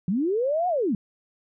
sine linear two-way sweep, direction up then down, 164.81 to 742 to 181 Hz, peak -21 dBFS, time 0.08-0.95 s, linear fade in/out 2 ms, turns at 0.68 s, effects none

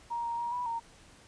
sine tone with pitch steps, 941 / 935 / 946 / 981 / 924 Hz, A#5 / A#5 / A#5 / B5 / A#5, +16 / +5 / +25 / -12 / -16 cents, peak -31 dBFS, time 0.1-0.8 s, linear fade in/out 20 ms, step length 140 ms, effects pink hiss -57 dBFS RMS until 1.27 s + resampled to 22050 Hz

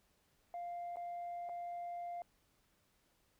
sine tone with dropouts, 698 Hz, F5, 1 cent flat, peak -39 dBFS, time 0.54-2.22 s, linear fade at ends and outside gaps 1 ms, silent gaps 0.959-0.969 / 1.49-1.494 s, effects tanh soft clip ceiling -39 dBFS + pink hiss -75 dBFS RMS until 3.39 s

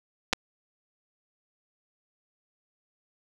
clicks, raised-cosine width 0.2 ms, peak -7 dBFS, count 2, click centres 0.329 / 0.333 s, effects none

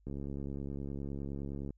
click train, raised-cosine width 3 ms, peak -28 dBFS, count 115, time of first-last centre 0.07-1.706 s, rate 69.7 Hz, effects added 50 Hz sine -63 dBFS peak until 1.77 s

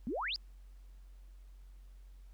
sine exponential sweep, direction up, 207.7 to 5200 Hz, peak -34 dBFS, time 0.07-0.36 s, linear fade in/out 0 ms, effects added 46 Hz sine -51 dBFS peak until 2.33 s + pink hiss -73 dBFS RMS until 2.33 s

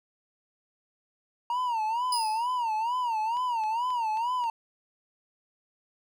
triangle tone with vibrato, 932.3 Hz, A#5, in tune, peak -24 dBFS, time 1.5-4.5 s, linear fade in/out 2 ms, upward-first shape sine, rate 2.2 Hz, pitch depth 140 cents each way
30% pulse tone with exponential decay, 4978 Hz, D#8, in tune, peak -23 dBFS, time 2.12-2.63 s, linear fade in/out 5 ms, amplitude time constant 110 ms
click train, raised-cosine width 0.2 ms, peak -31 dBFS, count 5, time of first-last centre 3.37-4.44 s, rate 3.74 Hz
effects none

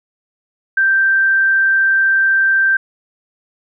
sine tone, 1568 Hz, G6, in tune, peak -10 dBFS, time 0.77-2.77 s, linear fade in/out 5 ms, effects none

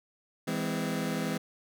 sawtooth chord, E augmented, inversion none, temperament just, 164.81 / 206 / 257.5 Hz, E3 / G#3 / B#3, 0 / -14 / -28 cents, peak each -30 dBFS, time 0.47-1.38 s, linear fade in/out 10 ms, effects none

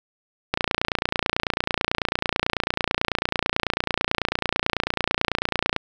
click train, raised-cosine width 0.3 ms, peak -4 dBFS, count 153, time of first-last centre 0.54-5.763 s, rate 29.1 Hz, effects none

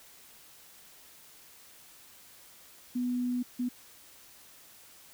sine tone bursts at uneven times, 246.9 Hz, B3, in tune, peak -28 dBFS, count 2, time 2.95-3.43 / 3.59-3.69 s, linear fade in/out 10 ms, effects white hiss -55 dBFS RMS until 5.13 s

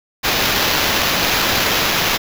white noise with sample-and-hold, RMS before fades -17 dBFS, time 0.23-2.18 s, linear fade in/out 20 ms, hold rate 8820 Hz, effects none

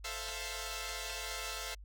5% pulse chord, F major seventh, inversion first, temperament equal, 440 / 523.3 / 659.3 / 698.5 Hz, A4 / C5 / E5 / F5, 0 / 0 / 0 / 0 cents, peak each -33 dBFS, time 0.04-1.75 s, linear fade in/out 10 ms, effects added 50 Hz sine -48 dBFS peak until 1.84 s + AAC 64 kbps

